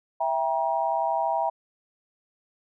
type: chord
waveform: sine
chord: E diminished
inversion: none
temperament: just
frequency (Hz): 659.3 / 791.1 / 949.3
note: E5 / G5 / Bb5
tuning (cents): 0 / +16 / +31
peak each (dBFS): -27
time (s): 0.2-1.5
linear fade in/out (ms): 10
effects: none